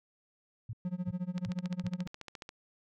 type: tone bursts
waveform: sine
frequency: 113 Hz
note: A2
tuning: 47 cents sharp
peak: -36 dBFS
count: 4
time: 0.69-1.878 s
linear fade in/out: 5 ms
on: 42 ms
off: 340 ms
type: tone with tremolo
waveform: triangle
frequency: 180 Hz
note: F#3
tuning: 47 cents flat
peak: -28 dBFS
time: 0.85-2.07 s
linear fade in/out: 0 ms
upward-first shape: sine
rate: 14 Hz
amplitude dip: 95%
type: click train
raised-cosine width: 0.2 ms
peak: -26 dBFS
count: 17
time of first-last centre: 1.38-2.491 s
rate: 14.4 Hz
effects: none